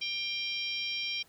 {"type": "harmonic tone with a mistuned harmonic", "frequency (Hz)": 793, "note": "G5", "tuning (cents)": 20, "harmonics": [3, 4, 5, 6, 7], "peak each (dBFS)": [-36, -36, -42, -44, -39], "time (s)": [0.01, 1.23], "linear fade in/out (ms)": 10, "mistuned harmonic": 5, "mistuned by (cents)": -21, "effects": ["pink hiss -62 dBFS RMS until 1.28 s", "high-pass 80 Hz 12 dB/octave"]}